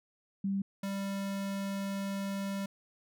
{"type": "tone pair in turn", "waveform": ["sine", "square"], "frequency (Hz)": [196.2, 196.94], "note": ["G3", "G3"], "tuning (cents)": [2, 8], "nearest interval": "unison", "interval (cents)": 6, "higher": "second", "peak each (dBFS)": [-29, -34], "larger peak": "first", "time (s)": [[0.44, 0.62], [0.83, 2.66]], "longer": "second", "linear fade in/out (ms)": 5, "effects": []}